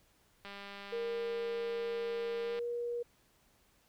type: click train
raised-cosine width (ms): 0.3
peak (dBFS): -31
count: 429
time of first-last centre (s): 0.45-2.59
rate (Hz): 200
type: tone with pitch glide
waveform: sine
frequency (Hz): 466.2 to 477.1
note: A#4 to A#4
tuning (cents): 0 to +40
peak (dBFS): -34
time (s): 0.92-3.03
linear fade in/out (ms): 10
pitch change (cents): +40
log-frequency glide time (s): 2.43-2.66
effects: pink hiss -69 dBFS RMS until 3.88 s